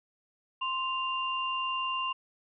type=tone pair together; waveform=sine; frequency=1046.5 / 2790 Hz; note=C6 / F7; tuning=0 / -2 cents; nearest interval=octave + perfect fourth; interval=1698 cents; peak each=-31 / -33 dBFS; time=0.61-2.13 s; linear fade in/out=10 ms; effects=none